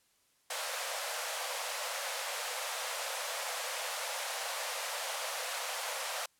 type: high-pass noise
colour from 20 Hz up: pink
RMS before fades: -37 dBFS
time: 0.5-6.26 s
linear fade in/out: 5 ms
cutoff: 490 Hz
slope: 96 dB/octave
effects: white hiss -71 dBFS RMS until 6.39 s + low-pass 12000 Hz 12 dB/octave